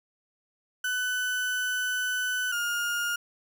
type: tone pair in turn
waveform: 35% pulse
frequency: 1500 / 1418.6 Hz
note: F#6 / F6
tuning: +23 / +27 cents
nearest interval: minor second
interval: 96 cents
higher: first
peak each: -25 / -25 dBFS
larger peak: neither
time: 0.84-2.52 / 2.52-3.16 s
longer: first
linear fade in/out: 5 ms
effects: none